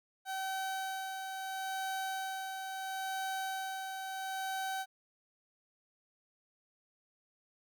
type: tone with tremolo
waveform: 30% pulse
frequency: 766 Hz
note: G5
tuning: 40 cents flat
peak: -32 dBFS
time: 0.25-4.86 s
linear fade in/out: 50 ms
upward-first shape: sine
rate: 0.74 Hz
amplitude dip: 40%
effects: none